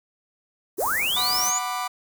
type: band-stop noise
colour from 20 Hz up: white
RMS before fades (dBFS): -30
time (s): 0.77-1.53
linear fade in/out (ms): 50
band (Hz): 1400 to 6400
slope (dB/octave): 24
type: linear sweep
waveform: sine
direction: up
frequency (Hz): 302 to 7100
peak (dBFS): -22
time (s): 0.78-1.59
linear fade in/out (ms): 10
type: chord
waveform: 40% pulse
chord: B minor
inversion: second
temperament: just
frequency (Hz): 740.8 / 987.8 / 1185.3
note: F#5 / B5 / D6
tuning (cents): +2 / 0 / +16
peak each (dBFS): -30 / -30 / -29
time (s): 1.16-1.88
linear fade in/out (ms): 10
effects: none